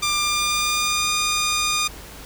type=tone with pitch glide; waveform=10% pulse; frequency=1192 to 1218.5 Hz; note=D6 to D#6; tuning=+25 to -37 cents; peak=-11 dBFS; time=0.02-1.88 s; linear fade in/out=10 ms; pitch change=+38 cents; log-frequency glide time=0.14-1.11 s; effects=added 50 Hz sine -43 dBFS peak until 2.25 s + pink hiss -40 dBFS RMS until 2.25 s